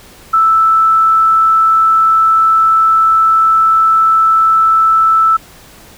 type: tone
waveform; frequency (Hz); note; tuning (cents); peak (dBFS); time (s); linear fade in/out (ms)
sine; 1318.5; E6; 0; -6; 0.33-5.37; 10
effects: pink hiss -39 dBFS RMS until 5.97 s